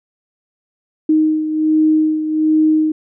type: beating tone pair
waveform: sine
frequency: 311.1 / 312.4 Hz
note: D#4 / D#4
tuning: 0 / +7 cents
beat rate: 1.3 Hz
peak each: -12 / -19 dBFS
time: 1.09-2.92 s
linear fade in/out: 5 ms
effects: none